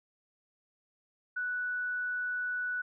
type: tone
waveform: sine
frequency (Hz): 1480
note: F#6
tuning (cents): 0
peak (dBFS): -31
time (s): 1.36-2.82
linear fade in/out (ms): 10
effects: none